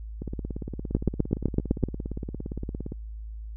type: two click trains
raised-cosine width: 3 ms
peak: -9 / -20 dBFS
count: 8 / 48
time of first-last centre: 0.95-1.837 / 0.22-2.921 s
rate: 7.89 / 17.4 Hz
effects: added 54 Hz sine -35 dBFS peak until 3.56 s